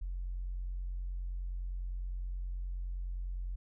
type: tone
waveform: sine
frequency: 44.84 Hz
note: F1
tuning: 46 cents sharp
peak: -34 dBFS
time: 0.01-3.56 s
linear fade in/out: 10 ms
effects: tanh soft clip ceiling -31 dBFS